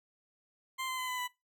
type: tone with pitch steps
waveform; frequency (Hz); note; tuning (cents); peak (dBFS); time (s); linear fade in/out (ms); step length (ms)
20% pulse; 1046 / 1032.2 / 1018.6 / 1005.1 / 991.9; C6 / C6 / C6 / B5 / B5; -1 / -24 / -47 / +30 / +7; -30; 0.78-1.28; 20; 100
effects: noise-tail reverb RT60 0.2 s tail -19 dB re dry